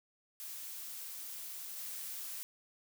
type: noise with level steps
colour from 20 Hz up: blue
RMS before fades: -45 / -43 dBFS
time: 0.4-2.43 s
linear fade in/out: 0 ms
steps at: 1.76 s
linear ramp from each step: 20 ms
effects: none